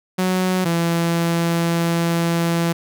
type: tone pair in turn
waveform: sawtooth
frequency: 184.8 / 168.54 Hz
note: F#3 / E3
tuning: -2 / +39 cents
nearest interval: major second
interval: 159 cents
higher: first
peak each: -13 dBFS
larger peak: neither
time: 0.18-0.65 / 0.65-2.73 s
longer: second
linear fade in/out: 10 ms
effects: none